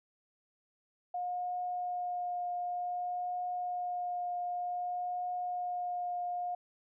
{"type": "tone with vibrato", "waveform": "sine", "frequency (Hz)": 715, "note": "F5", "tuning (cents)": 41, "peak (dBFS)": -33, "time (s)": [1.14, 6.55], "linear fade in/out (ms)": 5, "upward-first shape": "triangle", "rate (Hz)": 0.54, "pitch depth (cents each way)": 12, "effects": []}